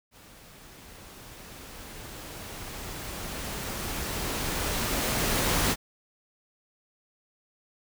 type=noise with level ramp; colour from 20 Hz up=pink; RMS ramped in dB=-52 to -24 dBFS; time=0.11-5.76 s; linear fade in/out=50 ms; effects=none